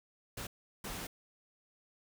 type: noise bursts at uneven times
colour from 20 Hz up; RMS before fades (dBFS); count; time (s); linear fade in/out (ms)
pink; -42; 2; 0.37-0.47 / 0.84-1.07; 5
effects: none

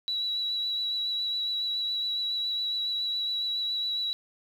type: tone with vibrato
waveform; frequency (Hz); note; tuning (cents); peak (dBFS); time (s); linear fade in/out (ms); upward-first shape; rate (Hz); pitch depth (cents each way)
sine; 3917; B7; -15; -27; 0.08-4.13; 0; triangle; 7.2; 19
effects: 9-bit

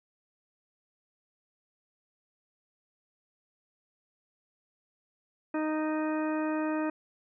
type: harmonic tone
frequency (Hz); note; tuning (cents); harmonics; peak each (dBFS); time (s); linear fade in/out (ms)
310; D#4; -6; 1 / 2 / 3 / 4 / 5 / 6 / 8; -29 / -35 / -39 / -41 / -43 / -45 / -47; 5.54-6.9; 5
effects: none

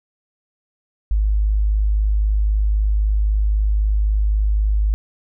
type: tone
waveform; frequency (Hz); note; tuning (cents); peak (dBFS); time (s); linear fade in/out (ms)
sine; 51.91; G#1; 0; -14; 1.11-4.94; 0
effects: none

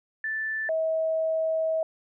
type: tone pair in turn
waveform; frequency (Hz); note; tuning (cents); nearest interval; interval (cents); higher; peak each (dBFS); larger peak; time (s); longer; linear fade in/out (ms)
sine; 1760 / 642; A6 / E5; 0 / -46; octave + perfect fourth; 1746; first; -27 / -23; second; 0.24-0.69 / 0.69-1.83; second; 2
effects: none

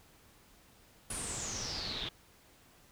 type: noise with low-pass filter sweep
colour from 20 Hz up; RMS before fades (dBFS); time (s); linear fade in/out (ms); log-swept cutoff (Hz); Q
pink; -39; 1.1-2.09; 5; 10000 to 3400; 8.8
effects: pink hiss -62 dBFS RMS until 2.91 s

